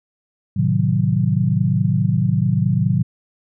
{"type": "chord", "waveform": "sine", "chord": "A diminished seventh", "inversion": "none", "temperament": "equal", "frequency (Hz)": [110, 130.81, 155.56, 185], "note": ["A2", "C3", "Eb3", "Gb3"], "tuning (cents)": [0, 0, 0, 0], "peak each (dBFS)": -20, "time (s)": [0.56, 3.03], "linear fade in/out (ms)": 10, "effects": []}